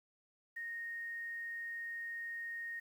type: tone with quantisation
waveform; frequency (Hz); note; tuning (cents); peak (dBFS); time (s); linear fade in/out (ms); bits
sine; 1857; A#6; -7; -40; 0.56-2.8; 10; 11
effects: none